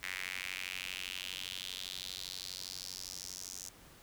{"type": "tone with high-pass filter sweep", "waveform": "square", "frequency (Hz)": 46.25, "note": "F#1", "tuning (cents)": 0, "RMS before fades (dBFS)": -43, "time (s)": [0.03, 3.69], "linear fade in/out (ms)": 0, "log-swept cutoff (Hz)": [2000, 6300], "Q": 3.3, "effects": ["pink hiss -58 dBFS RMS until 4.02 s"]}